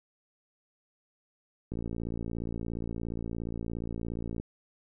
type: click train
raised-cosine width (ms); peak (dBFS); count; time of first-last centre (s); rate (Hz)
3; -23; 154; 1.72-4.4; 57.1
effects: none